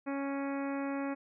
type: harmonic tone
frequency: 277.2 Hz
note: C#4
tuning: in tune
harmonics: 1 / 2 / 3 / 4 / 5 / 6 / 7 / 8 / 9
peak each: -34 / -40 / -44 / -46 / -48 / -50 / -51 / -52 / -53 dBFS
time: 0.06-1.15 s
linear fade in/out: 20 ms
effects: none